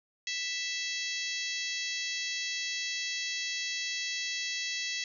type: harmonic tone with a mistuned harmonic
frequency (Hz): 659.3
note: E5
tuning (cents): 0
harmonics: 3 / 4 / 5 / 6 / 7 / 8 / 9 / 10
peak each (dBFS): -38 / -39 / -40 / -41 / -41 / -42 / -43 / -43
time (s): 0.27-5.04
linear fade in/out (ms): 2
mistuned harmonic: 7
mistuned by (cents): -51
effects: none